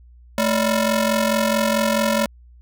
sawtooth ring-modulated tone, 396.6 Hz, G4, 20 cents sharp, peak -10 dBFS, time 0.38-2.26 s, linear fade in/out 2 ms, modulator 176 Hz, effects added 60 Hz sine -44 dBFS peak until 2.61 s

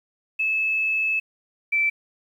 sine tone pair in turn, 2606 / 2328 Hz, E7 / D7, -20 / -16 cents, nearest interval major second, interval 196 cents, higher first, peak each -20 / -18 dBFS, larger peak second, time 0.39-1.2 / 1.72-1.9 s, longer first, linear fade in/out 10 ms, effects 9-bit

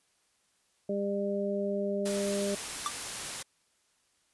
harmonic tone, 200.4 Hz, G3, 38 cents sharp, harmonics 1 / 2 / 3, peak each -33 / -33 / -33 dBFS, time 0.89-2.55 s, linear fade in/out 5 ms
white noise, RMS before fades -37 dBFS, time 2.05-3.43 s, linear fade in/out 10 ms
square tone with exponential decay, 1174.7 Hz, D6, in tune, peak -26 dBFS, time 2.86-2.94 s, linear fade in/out 1 ms, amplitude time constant 16 ms
effects white hiss -71 dBFS RMS until 4.33 s + resampled to 24000 Hz

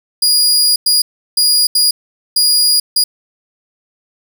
sawtooth tone bursts at uneven times, 4876 Hz, D#8, 36 cents flat, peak -6 dBFS, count 6, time 0.22-0.76 / 0.86-1.02 / 1.37-1.67 / 1.75-1.91 / 2.36-2.8 / 2.96-3.04 s, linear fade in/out 5 ms, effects none

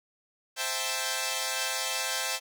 5% pulse chord, A minor seventh, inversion first, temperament equal, 523.3 / 659.3 / 784 / 880 Hz, C5 / E5 / G5 / A5, 0 / 0 / 0 / 0 cents, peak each -23 dBFS, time 0.56-2.4 s, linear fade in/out 50 ms, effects none

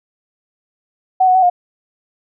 sine tone with pitch steps, 750 / 737 / 752 / 713 Hz, F#5 / F#5 / F#5 / F5, +23 / -7 / +28 / +36 cents, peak -8 dBFS, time 1.2-1.5 s, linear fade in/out 10 ms, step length 75 ms, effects none

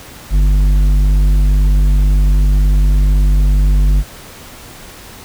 sine tone with tanh clipping, 49 Hz, G1, in tune, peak -9 dBFS, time 0.3-4.04 s, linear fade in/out 50 ms, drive 9 dB, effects pink hiss -35 dBFS RMS until 5.24 s

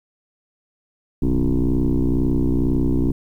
sine tone with frequency modulation, 140.3 Hz, C#3, 21 cents sharp, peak -14 dBFS, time 1.22-3.12 s, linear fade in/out 5 ms, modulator 62.1 Hz, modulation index 3.2, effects tanh soft clip ceiling -12 dBFS + 9-bit

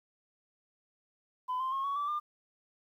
sine tone with pitch steps, 1009 / 1044.6 / 1081.4 / 1119.6 / 1159 / 1199.9 Hz, B5 / C6 / C#6 / C#6 / D6 / D6, +37 / -3 / -43 / +17 / -23 / +37 cents, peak -29 dBFS, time 1.48-2.2 s, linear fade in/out 20 ms, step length 120 ms, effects tanh soft clip ceiling -28 dBFS + 11-bit

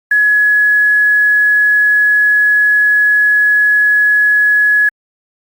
sine tone with quantisation, 1689 Hz, G#6, 29 cents sharp, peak -7 dBFS, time 0.11-4.89 s, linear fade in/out 5 ms, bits 6, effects Opus 48 kbps

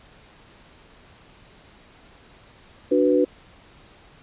sine chord, B minor, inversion first, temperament equal, 293.7 / 370 / 493.9 Hz, D4 / F#4 / B4, 0 / 0 / 0 cents, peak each -20 / -21 / -19 dBFS, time 2.91-3.25 s, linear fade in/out 10 ms, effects pink hiss -51 dBFS RMS until 4.22 s + resampled to 8000 Hz

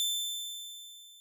sawtooth tone with level ramp, 3542 Hz, A7, 11 cents sharp, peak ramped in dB -24 to -50 dBFS, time 0-1.2 s, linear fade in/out 0 ms, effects none

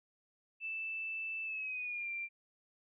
sine tone with pitch glide, 2643 to 2368 Hz, E7 to D7, +4 to +14 cents, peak -37 dBFS, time 0.6-2.29 s, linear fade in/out 50 ms, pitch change -190 cents, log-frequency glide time 1.44-2.1 s, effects none

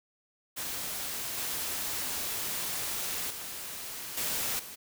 white noise with level steps, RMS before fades -36 / -34 / -40 / -32 / -44 dBFS, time 0.56-4.76 s, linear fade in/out 20 ms, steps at 1.37 / 3.3 / 4.17 / 4.59 s, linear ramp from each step 5 ms, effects none

